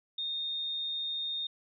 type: tone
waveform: sine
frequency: 3673 Hz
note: A#7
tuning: 26 cents flat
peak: -32 dBFS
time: 0.18-1.47 s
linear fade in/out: 5 ms
effects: none